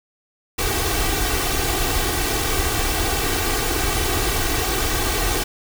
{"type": "noise with comb filter", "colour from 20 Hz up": "pink", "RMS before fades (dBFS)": -21, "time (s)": [0.58, 5.44], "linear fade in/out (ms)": 10, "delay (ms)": 2.6, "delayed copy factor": 0.75, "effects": []}